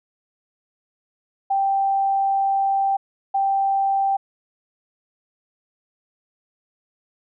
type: tone pair in turn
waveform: sine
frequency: 784 / 784 Hz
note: G5 / G5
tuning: 0 / 0 cents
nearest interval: unison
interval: 0 cents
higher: neither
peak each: -17 dBFS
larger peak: neither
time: 1.5-2.97 / 3.34-4.17 s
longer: first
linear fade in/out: 10 ms
effects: none